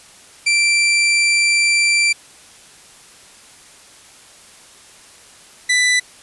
sawtooth tone pair in turn, 2349 / 1987.9 Hz, D7 / B6, 0 / +11 cents, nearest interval minor third, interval 289 cents, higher first, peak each -9 dBFS, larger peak neither, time 0.46-2.13 / 5.69-6 s, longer first, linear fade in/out 10 ms, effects white hiss -44 dBFS RMS until 6.22 s + resampled to 24000 Hz

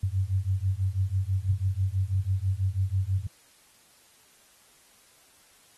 sine beating tone pair, 92.5 / 98.6 Hz, F#2 / G2, 0 / +11 cents, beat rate 6.1 Hz, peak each -27 dBFS, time 0.03-3.27 s, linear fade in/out 5 ms, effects white hiss -59 dBFS RMS until 5.77 s + AAC 32 kbps

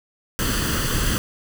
pink noise with comb filter, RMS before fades -22 dBFS, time 0.39-1.18 s, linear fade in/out 0 ms, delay 0.65 ms, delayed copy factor +0.7, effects none

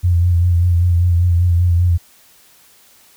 sine tone with vibrato, 87.31 Hz, F2, in tune, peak -10 dBFS, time 0.03-1.98 s, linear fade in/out 20 ms, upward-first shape sine, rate 5.1 Hz, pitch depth 41 cents each way, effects white hiss -49 dBFS RMS until 3.16 s

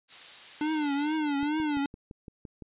blue noise, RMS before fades -39 dBFS, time 0.08-1.19 s, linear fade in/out 50 ms
square tone with vibrato, 296.4 Hz, D4, 16 cents sharp, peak -27 dBFS, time 0.61-1.86 s, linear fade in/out 2 ms, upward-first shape triangle, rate 2.3 Hz, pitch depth 120 cents each way
click train, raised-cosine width 3 ms, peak -30 dBFS, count 8, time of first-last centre 1.43-2.623 s, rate 5.87 Hz
effects resampled to 8000 Hz

